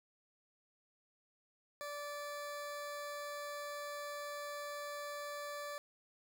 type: tone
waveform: 20% pulse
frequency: 582 Hz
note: D5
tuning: 16 cents flat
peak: -37 dBFS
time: 1.81-5.78 s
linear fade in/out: 0 ms
effects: none